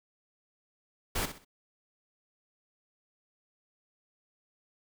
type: noise with echo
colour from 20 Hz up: pink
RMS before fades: -31 dBFS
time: 1.15-1.26 s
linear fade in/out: 10 ms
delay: 63 ms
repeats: 3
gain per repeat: -10 dB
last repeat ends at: 1.449 s
effects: none